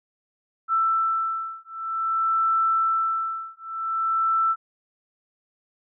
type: beating tone pair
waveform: sine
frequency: 1329 / 1329.52 Hz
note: E6 / E6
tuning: +14 / +14 cents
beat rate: 0.52 Hz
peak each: -24 dBFS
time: 0.68-4.56 s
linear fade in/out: 50 ms
effects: none